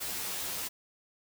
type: noise with comb filter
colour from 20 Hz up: white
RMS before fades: -36 dBFS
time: 0-0.69 s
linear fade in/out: 20 ms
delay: 11 ms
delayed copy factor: +0.95
effects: none